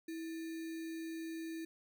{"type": "tone with sample-and-hold", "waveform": "sine", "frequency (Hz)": 325.8, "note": "E4", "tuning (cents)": -20, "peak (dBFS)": -40, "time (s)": [0.08, 1.65], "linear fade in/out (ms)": 5, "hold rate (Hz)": 2100, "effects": []}